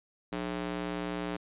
square tone with high-pass filter, 59.9 Hz, A#1, 48 cents sharp, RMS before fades -35 dBFS, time 0.32-1.37 s, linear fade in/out 10 ms, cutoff 240 Hz, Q 1, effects resampled to 8000 Hz

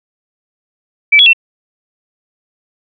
sine tone with pitch steps, 2312 / 3362 / 2697 Hz, D7 / G#7 / E7, -28 / +20 / +39 cents, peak -3 dBFS, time 1.12-1.333 s, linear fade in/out 10 ms, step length 71 ms, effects none

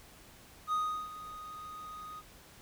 triangle tone with ADSR envelope, 1244.5 Hz, D#6, in tune, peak -26 dBFS, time 0.67-2.22 s, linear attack 54 ms, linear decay 360 ms, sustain -15 dB, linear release 33 ms, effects pink hiss -56 dBFS RMS until 2.61 s

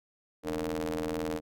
sawtooth ring-modulated tone, 82 Hz, E2, 9 cents flat, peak -24 dBFS, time 0.43-1.41 s, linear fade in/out 50 ms, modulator 378 Hz, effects none

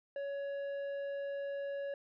sine tone with tanh clipping, 560 Hz, C#5, 18 cents sharp, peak -38 dBFS, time 0.16-1.94 s, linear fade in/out 2 ms, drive 8 dB, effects none

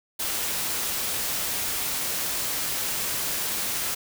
white noise, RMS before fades -28 dBFS, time 0.19-3.95 s, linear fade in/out 10 ms, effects none

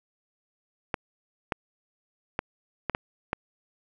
clicks, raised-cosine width 0.5 ms, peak -11 dBFS, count 6, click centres 0.942 / 1.522 / 2.391 / 2.897 / 2.949 / 3.331 s, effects none

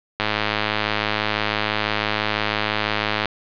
click train, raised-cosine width 0.3 ms, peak -4 dBFS, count 325, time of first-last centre 0.2-3.257 s, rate 106 Hz, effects resampled to 11025 Hz + 7-bit

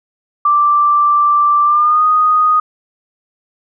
sine tone with pitch glide, 1174.7 to 1241.7 Hz, D6 to D#6, 0 to -4 cents, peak -8 dBFS, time 0.45-2.6 s, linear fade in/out 5 ms, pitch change +96 cents, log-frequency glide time 1.64-2.04 s, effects none

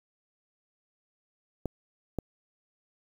clicks, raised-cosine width 2 ms, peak -17 dBFS, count 2, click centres 1.657 / 2.187 s, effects 8-bit

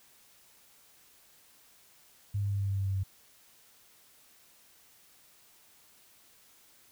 sine tone with pitch steps, 101.1 / 100.34 / 99.59 / 98.85 / 98.11 / 97.37 / 96.65 / 95.92 Hz, G#2 / G2 / G2 / G2 / G2 / G2 / G2 / G2, -46 / +41 / +28 / +15 / +2 / -11 / -24 / -37 cents, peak -28 dBFS, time 2.34-3.036 s, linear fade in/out 10 ms, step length 87 ms, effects white hiss -61 dBFS RMS until 6.91 s

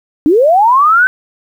sine linear sweep, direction up, 277.2 to 1544 Hz, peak -5 dBFS, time 0.26-1.07 s, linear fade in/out 0 ms, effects 7-bit

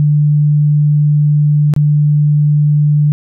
sine tone with dropouts, 148.3 Hz, D3, 17 cents sharp, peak -7 dBFS, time 0-3.12 s, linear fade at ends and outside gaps 0 ms, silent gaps 1.738-1.763 s, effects none

